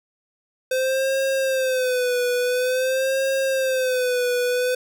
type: tone with vibrato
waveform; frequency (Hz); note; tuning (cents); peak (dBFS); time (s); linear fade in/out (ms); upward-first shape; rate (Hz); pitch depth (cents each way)
square; 514; C5; -31; -20; 0.71-4.75; 5; sine; 0.48; 77
effects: none